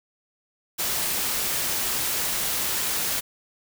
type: noise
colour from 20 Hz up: white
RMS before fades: -26 dBFS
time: 0.78-3.21 s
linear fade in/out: 20 ms
effects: none